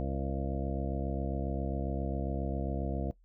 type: harmonic tone with a mistuned harmonic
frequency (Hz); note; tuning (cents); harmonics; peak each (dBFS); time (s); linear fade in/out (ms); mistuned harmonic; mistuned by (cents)
67.4; C#2; -48; 1 / 2 / 3 / 4 / 5 / 7 / 8 / 9 / 10; -35 / -38 / -40 / -41 / -42 / -43 / -44 / -45 / -45; 0-3.11; 0; 10; +38
effects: noise-tail reverb RT60 0.1 s tail -17 dB re dry + added 41 Hz sine -60 dBFS peak until 3.24 s